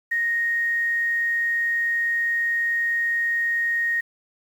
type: tone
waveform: sine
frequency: 1864.7 Hz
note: A#6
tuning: in tune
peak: -20 dBFS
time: 0.11-4.01 s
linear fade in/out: 10 ms
effects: 8-bit